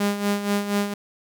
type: tone with tremolo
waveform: sawtooth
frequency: 203.3 Hz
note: G#3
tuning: 37 cents flat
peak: -15 dBFS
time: 0-0.94 s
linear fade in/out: 5 ms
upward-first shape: sine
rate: 4.2 Hz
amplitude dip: 65%
effects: none